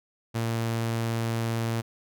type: tone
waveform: sawtooth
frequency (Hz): 114.7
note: A#2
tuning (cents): -28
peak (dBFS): -22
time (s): 0.34-1.82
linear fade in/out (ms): 20
effects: none